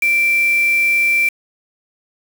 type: tone with quantisation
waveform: sine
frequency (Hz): 2349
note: D7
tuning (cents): 0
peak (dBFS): -12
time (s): 0.02-1.29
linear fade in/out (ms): 5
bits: 4
effects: none